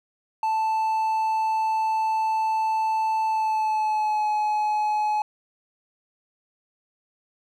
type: tone with pitch glide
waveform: triangle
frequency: 880 to 848.1 Hz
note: A5 to G#5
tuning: 0 to +36 cents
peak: -19 dBFS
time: 0.43-5.22 s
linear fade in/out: 2 ms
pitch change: -64 cents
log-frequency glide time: 3.27-4.28 s
effects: none